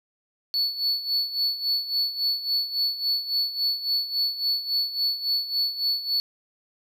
triangle tone with tremolo, 4435 Hz, C#8, in tune, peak -19 dBFS, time 0.54-6.2 s, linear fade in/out 0 ms, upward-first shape sine, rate 3.6 Hz, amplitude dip 75%, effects none

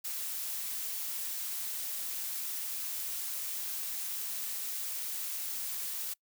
blue noise, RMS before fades -37 dBFS, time 0.04-6.14 s, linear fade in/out 10 ms, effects noise-tail reverb RT60 0.1 s tail -24 dB re dry

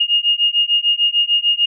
sine beating tone pair, 2843 / 2849.7 Hz, F7 / F7, +30 / +34 cents, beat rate 6.7 Hz, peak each -16 / -16 dBFS, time 0-1.66 s, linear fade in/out 10 ms, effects none

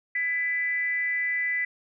sine tone with frequency modulation, 1994 Hz, B6, 16 cents sharp, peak -24 dBFS, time 0.15-1.65 s, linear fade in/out 5 ms, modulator 331 Hz, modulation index 0.36, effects none

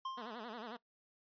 square tone with exponential decay, 1055 Hz, C6, 14 cents sharp, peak -38 dBFS, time 0.05-0.56 s, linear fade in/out 5 ms, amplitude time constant 110 ms
10% pulse tone with vibrato, 228.3 Hz, A#3, 36 cents flat, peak -36 dBFS, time 0.17-0.77 s, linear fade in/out 10 ms, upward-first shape sine, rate 11 Hz, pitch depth 140 cents each way
effects noise-tail reverb RT60 0.1 s tail -20 dB re dry + resampled to 11025 Hz

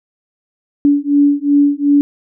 sine beating tone pair, 285.4 / 288.1 Hz, D4 / D4, -49 / -33 cents, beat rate 2.7 Hz, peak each -12 dBFS, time 0.85-2.01 s, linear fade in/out 0 ms, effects none

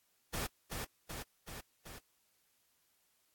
pink noise with echo, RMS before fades -38 dBFS, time 0.33-0.47 s, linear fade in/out 10 ms, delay 380 ms, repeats 4, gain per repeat -3 dB, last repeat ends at 1.99 s, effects white hiss -75 dBFS RMS until 3.34 s + AAC 64 kbps

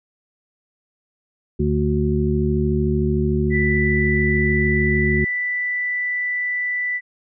harmonic tone, 73.42 Hz, D2, in tune, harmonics 1 / 2 / 3 / 5, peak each -22 / -22 / -22 / -22 dBFS, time 1.59-5.25 s, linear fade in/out 10 ms
sine tone, 1979 Hz, B6, 3 cents sharp, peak -20 dBFS, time 3.5-7.01 s, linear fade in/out 50 ms
effects none

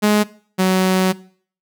sawtooth tone pair in turn, 209.8 / 186.91 Hz, G#3 / F#3, +18 / +18 cents, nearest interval major second, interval 200 cents, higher first, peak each -8 / -9 dBFS, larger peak first, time 0.02-0.24 / 0.58-1.13 s, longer second, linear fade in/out 20 ms, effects noise-tail reverb RT60 0.5 s tail -20 dB re dry

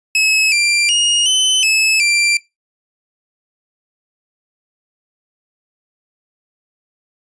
sawtooth tone with pitch steps, 2578 / 2369 / 2864 / 3040 / 2599 / 2361 Hz, E7 / D7 / F7 / F#7 / E7 / D7, -39 / +14 / +43 / +46 / -25 / +9 cents, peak -8 dBFS, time 0.15-2.37 s, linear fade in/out 2 ms, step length 370 ms, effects noise-tail reverb RT60 0.2 s tail -21 dB re dry + resampled to 22050 Hz

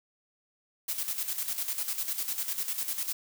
blue noise with tremolo, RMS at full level -31 dBFS, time 0.88-3.13 s, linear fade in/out 10 ms, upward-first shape square, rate 10 Hz, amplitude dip 60%, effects none

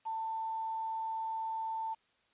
sine tone with quantisation, 892 Hz, A5, 23 cents sharp, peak -34 dBFS, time 0.05-1.95 s, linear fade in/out 20 ms, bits 9, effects white hiss -72 dBFS RMS until 2.33 s + resampled to 8000 Hz

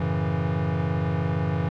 square chord, F# minor seventh, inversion none, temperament equal, 92.5 / 110 / 138.59 / 164.81 Hz, F#2 / A2 / C#3 / E3, 0 / 0 / 0 / 0 cents, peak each -29 / -33 / -30 / -27 dBFS, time 0-1.69 s, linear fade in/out 5 ms, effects low-pass 2000 Hz 12 dB/octave

